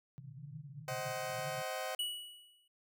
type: band-pass noise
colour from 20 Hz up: pink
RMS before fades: -49 dBFS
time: 0.18-1.62 s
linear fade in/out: 0 ms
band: 120 to 160 Hz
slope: 96 dB/octave
type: chord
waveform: sawtooth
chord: C diminished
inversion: none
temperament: just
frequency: 523.3 / 627.9 / 753.5 Hz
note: C5 / Eb5 / Gb5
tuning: 0 / +16 / +31 cents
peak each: -38 dBFS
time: 0.88-1.95 s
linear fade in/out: 2 ms
type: tone with exponential decay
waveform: square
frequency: 2934 Hz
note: F#7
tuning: 15 cents flat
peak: -33 dBFS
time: 1.99-2.68 s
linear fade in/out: 5 ms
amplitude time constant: 150 ms
effects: none